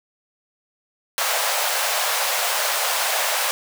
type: high-pass noise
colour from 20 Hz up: pink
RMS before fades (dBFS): -22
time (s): 1.18-3.51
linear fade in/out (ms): 0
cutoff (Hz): 540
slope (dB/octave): 48
effects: none